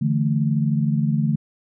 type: chord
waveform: sine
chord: D suspended second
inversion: none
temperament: equal with one note detuned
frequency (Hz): 146.83 / 166.25 / 220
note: D3 / E3 / A3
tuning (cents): 0 / +15 / 0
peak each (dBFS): -20 / -24 / -22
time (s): 0.01-1.36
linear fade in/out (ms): 10
effects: none